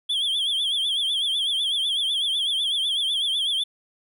triangle tone with vibrato, 3311 Hz, G#7, 6 cents flat, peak -20 dBFS, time 0.09-3.64 s, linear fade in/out 10 ms, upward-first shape triangle, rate 8 Hz, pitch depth 130 cents each way, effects none

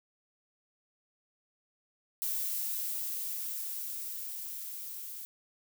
violet noise with level ramp, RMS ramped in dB -33 to -43 dBFS, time 2.22-5.25 s, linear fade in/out 0 ms, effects none

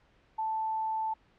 sine tone, 880 Hz, A5, in tune, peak -29 dBFS, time 0.38-1.14 s, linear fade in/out 10 ms, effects pink hiss -65 dBFS RMS until 1.38 s + low-pass 3000 Hz 12 dB/octave

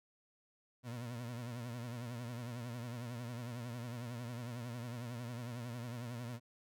30% pulse tone with vibrato, 120 Hz, B2, 49 cents flat, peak -39 dBFS, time 0.83-6.4 s, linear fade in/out 50 ms, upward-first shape triangle, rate 11 Hz, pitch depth 99 cents each way, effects none

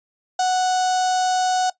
sawtooth tone with notch filter, 739 Hz, F#5, 2 cents flat, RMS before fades -19 dBFS, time 0.39-1.7 s, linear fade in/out 5 ms, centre 2100 Hz, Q 0.5, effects noise-tail reverb RT60 0.1 s tail -18 dB re dry + resampled to 16000 Hz

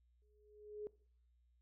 sine tone with exponential growth, 420 Hz, G#4, 19 cents sharp, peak -40 dBFS, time 0.22-0.87 s, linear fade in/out 0 ms, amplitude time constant 140 ms, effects noise-tail reverb RT60 0.5 s tail -21 dB re dry + added 60 Hz sine -70 dBFS peak until 1.61 s

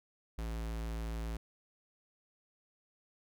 square tone, 55.8 Hz, A1, 25 cents sharp, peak -37 dBFS, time 0.38-1.37 s, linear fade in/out 5 ms, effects none

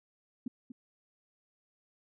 sine tone with echo, 246.9 Hz, B3, in tune, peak -32 dBFS, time 0.46-0.48 s, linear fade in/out 5 ms, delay 240 ms, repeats 1, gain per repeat -10 dB, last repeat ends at 0.72 s, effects none

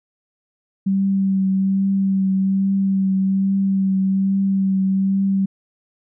sine tone with vibrato, 193.2 Hz, G3, 25 cents flat, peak -15 dBFS, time 0.86-5.46 s, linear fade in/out 10 ms, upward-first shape triangle, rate 1.2 Hz, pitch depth 22 cents each way, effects none

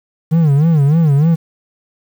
triangle tone with vibrato, 152.4 Hz, D#3, 36 cents flat, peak -6 dBFS, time 0.31-1.36 s, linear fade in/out 20 ms, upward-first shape sine, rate 3.3 Hz, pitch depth 170 cents each way, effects 7-bit

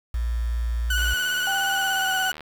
sine tone, 58.27 Hz, A#1, in tune, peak -22 dBFS, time 0.14-1.14 s, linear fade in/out 5 ms
30% pulse tone with vibrato, 1480 Hz, F#6, in tune, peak -20 dBFS, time 0.9-2.32 s, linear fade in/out 5 ms, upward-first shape sine, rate 17 Hz, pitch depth 33 cents each way
click train, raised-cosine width 0.3 ms, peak -22 dBFS, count 112, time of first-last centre 0.98-2.407 s, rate 77.8 Hz
sine tone with pitch glide, 784 to 759.9 Hz, G5 to F#5, 0 to +46 cents, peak -26 dBFS, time 1.47-2.3 s, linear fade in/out 2 ms, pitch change -54 cents, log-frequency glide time 1.76-2.18 s
effects 7-bit

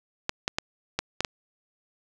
clicks, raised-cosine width 0.2 ms, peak -8 dBFS, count 6, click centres 0.294 / 0.479 / 0.585 / 0.99 / 1.206 / 1.248 s, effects none

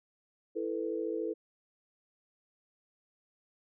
sine chord, E suspended fourth, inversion none, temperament equal, 329.6 / 440 / 493.9 Hz, E4 / A4 / B4, 0 / 0 / 0 cents, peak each -36 / -35 / -38 dBFS, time 0.55-1.34 s, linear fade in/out 20 ms, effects none

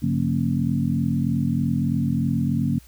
sine tone cluster, 100.3 / 143.4 / 181.8 / 230.7 / 273.9 Hz, G2 / D3 / F#3 / A#3 / C#4, +40 / -41 / -30 / -18 / -21 cents, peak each -29 / -24 / -27 / -24 / -28 dBFS, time 0.02-2.79 s, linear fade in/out 10 ms, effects added 60 Hz sine -48 dBFS peak until 2.87 s + white hiss -54 dBFS RMS until 2.87 s

